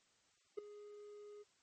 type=tone with ADSR envelope; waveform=triangle; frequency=415.3 Hz; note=G#4; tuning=in tune; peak=-34 dBFS; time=0.57-1.44 s; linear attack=15 ms; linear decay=6 ms; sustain=-16 dB; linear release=26 ms; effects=white hiss -74 dBFS RMS until 1.62 s + MP3 32 kbps